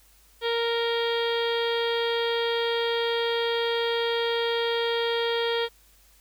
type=harmonic tone; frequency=465.5 Hz; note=A#4; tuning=2 cents flat; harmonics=1 / 2 / 3 / 4 / 5 / 6 / 7 / 8 / 9 / 10; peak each=-25 / -33 / -36 / -35 / -39 / -43 / -32 / -38 / -44 / -44 dBFS; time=0.41-5.69 s; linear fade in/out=50 ms; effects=added 50 Hz sine -59 dBFS peak until 6.2 s + white hiss -59 dBFS RMS until 6.2 s